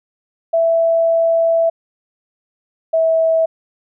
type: tone pair in turn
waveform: sine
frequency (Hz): 662 / 650.3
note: E5 / E5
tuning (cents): +7 / -24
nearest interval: unison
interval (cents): 31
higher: first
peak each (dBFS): -11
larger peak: neither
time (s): 0.53-1.7 / 2.93-3.46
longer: first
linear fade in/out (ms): 10
effects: none